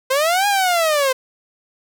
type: linear two-way sweep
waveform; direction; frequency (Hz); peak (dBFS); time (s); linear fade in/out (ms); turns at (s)
sawtooth; up then down; 510 to 826 to 510; -11; 0.1-1.13; 10; 0.47
effects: none